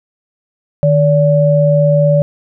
sine tone pair together, 152.6 / 576.1 Hz, D#3 / D5, -33 / -33 cents, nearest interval octave + major seventh, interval 2300 cents, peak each -10 dBFS, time 0.83-2.22 s, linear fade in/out 0 ms, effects none

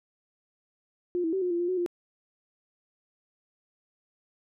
sine tone with pitch steps, 354.2 / 325.4 / 382.3 / 359.5 / 343.8 / 350 / 368.8 / 349.8 Hz, F4 / E4 / G4 / F#4 / F4 / F4 / F#4 / F4, +24 / -22 / -43 / -50 / -27 / +4 / -6 / +3 cents, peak -25 dBFS, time 1.15-1.862 s, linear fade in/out 0 ms, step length 89 ms, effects none

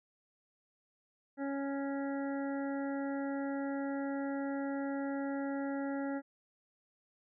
harmonic tone, 277.2 Hz, C#4, in tune, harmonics 1 / 2 / 3 / 5 / 6 / 7, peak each -35 / -41 / -45 / -49 / -51 / -52 dBFS, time 1.37-6.22 s, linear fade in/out 50 ms, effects none

